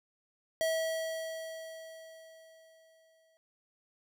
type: tone with exponential decay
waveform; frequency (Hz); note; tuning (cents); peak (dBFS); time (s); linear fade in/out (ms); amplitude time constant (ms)
square; 647; E5; -32; -28; 0.61-3.37; 0; 600
effects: none